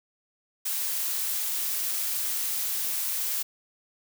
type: noise with high-pass filter sweep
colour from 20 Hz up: blue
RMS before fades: -29 dBFS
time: 0.65-3.43 s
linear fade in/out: 10 ms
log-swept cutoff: 440 to 230 Hz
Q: 0.77
effects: none